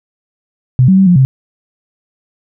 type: tone with pitch steps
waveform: sine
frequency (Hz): 127.5 / 189.6 / 192.6 / 177.4 / 132.3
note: C3 / F#3 / G3 / F3 / C3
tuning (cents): -44 / +43 / -30 / +27 / +20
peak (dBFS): -4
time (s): 0.79-1.25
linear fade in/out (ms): 0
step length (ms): 92
effects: none